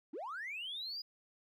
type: linear sweep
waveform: triangle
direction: up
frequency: 244.6 to 4978 Hz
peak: -37 dBFS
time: 0.13-1.02 s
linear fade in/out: 10 ms
effects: tanh soft clip ceiling -37 dBFS